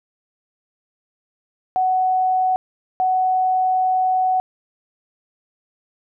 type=tone bursts at uneven times; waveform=sine; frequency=745 Hz; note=F#5; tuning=12 cents sharp; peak=-15 dBFS; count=2; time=1.76-2.56 / 3-4.4 s; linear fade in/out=0 ms; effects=none